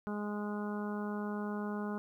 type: harmonic tone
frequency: 207.7 Hz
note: G#3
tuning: in tune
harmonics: 1 / 2 / 3 / 4 / 5 / 6 / 7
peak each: -36 / -42 / -48 / -47 / -48 / -49 / -49 dBFS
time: 0.07-1.98 s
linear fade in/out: 0 ms
effects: 12-bit